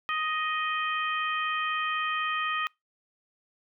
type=harmonic tone; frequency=624 Hz; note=D#5; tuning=5 cents sharp; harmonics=2 / 3 / 4 / 5; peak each=-29 / -33 / -35 / -37 dBFS; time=0.09-2.67 s; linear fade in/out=0 ms; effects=noise-tail reverb RT60 0.2 s tail -26 dB re dry